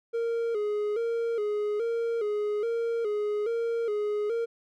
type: tone with vibrato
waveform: triangle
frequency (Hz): 440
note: A4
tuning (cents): 0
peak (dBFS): -24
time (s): 0.13-4.46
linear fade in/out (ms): 20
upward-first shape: square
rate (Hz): 1.2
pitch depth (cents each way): 90
effects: none